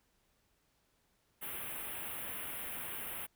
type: band-stop noise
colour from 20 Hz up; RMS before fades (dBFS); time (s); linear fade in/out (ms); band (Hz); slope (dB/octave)
white; -42; 1.41-3.27; 20; 3200 to 9700; 48
effects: pink hiss -75 dBFS RMS until 3.35 s